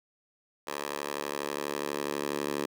10% pulse tone with high-pass filter sweep, 72.2 Hz, D2, 29 cents flat, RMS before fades -34 dBFS, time 0.67-2.66 s, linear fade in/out 5 ms, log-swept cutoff 630 to 340 Hz, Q 1.1, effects none

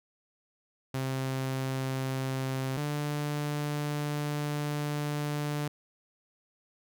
sawtooth tone pair in turn, 132.3 / 147.51 Hz, C3 / D3, +20 / +8 cents, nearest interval major second, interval 188 cents, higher second, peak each -26 dBFS, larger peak neither, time 0.94-2.77 / 2.77-5.68 s, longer second, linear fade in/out 5 ms, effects none

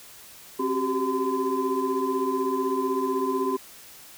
sine tone cluster, 267 / 377.9 / 393.8 / 1021 Hz, C4 / F#4 / G4 / C6, +35 / +37 / +8 / -43 cents, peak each -28 dBFS, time 0.59-3.57 s, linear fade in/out 10 ms, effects tanh soft clip ceiling -14 dBFS + white hiss -47 dBFS RMS until 4.17 s

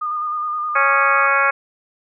sine tone with vibrato, 1218 Hz, D#6, 37 cents flat, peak -20 dBFS, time 0.01-1.27 s, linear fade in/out 10 ms, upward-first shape square, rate 9.6 Hz, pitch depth 22 cents each way
harmonic tone, 276.5 Hz, C#4, 4 cents flat, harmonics 2 / 3 / 4 / 5 / 6 / 7 / 8 / 9, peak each -24 / -26 / -19 / -18 / -20 / -29 / -22 / -27 dBFS, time 0.75-1.51 s, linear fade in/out 10 ms
effects none

